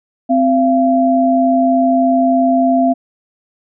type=tone pair together; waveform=sine; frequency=260 / 683.2 Hz; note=C4 / F5; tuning=-11 / -38 cents; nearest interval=octave + perfect fourth; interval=1673 cents; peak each=-12 dBFS; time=0.29-2.94 s; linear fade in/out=20 ms; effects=none